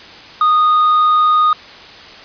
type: tone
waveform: triangle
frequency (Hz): 1236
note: D#6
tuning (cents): -12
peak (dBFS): -7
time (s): 0.41-1.53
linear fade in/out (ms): 2
effects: white hiss -36 dBFS RMS until 2.24 s + resampled to 11025 Hz